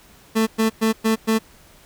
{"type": "tone bursts", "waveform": "30% pulse", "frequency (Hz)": 221.8, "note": "A3", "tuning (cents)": 14, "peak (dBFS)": -13, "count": 5, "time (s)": [0.35, 1.39], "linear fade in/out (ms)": 20, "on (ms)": 120, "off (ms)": 110, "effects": ["pink hiss -50 dBFS RMS until 1.85 s"]}